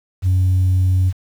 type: tone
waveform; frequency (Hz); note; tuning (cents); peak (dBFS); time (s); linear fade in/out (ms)
sine; 92.5; F#2; 0; -10; 0.22-1.13; 50
effects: tanh soft clip ceiling -10 dBFS + 7-bit